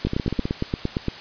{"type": "two click trains", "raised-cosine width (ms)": 3, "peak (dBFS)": [-9, -11], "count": [10, 7], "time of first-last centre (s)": [[0.05, 1.083], [0.07, 0.455]], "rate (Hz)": [8.71, 15.6], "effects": ["white hiss -38 dBFS RMS until 1.2 s", "resampled to 11025 Hz"]}